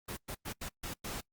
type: noise bursts at uneven times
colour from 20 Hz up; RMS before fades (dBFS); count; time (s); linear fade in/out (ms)
pink; -40; 6; 0.08-0.17 / 0.28-0.35 / 0.45-0.53 / 0.61-0.69 / 0.83-0.94 / 1.04-1.21; 10
effects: noise-tail reverb RT60 0.1 s tail -24 dB re dry + Opus 32 kbps